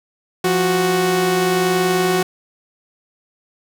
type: tone pair together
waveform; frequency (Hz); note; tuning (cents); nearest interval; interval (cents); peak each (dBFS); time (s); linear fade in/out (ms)
sawtooth; 174.62 / 370; F3 / F#4; 0 / 0; octave + minor second; 1300; -17 / -12; 0.44-2.23; 5
effects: none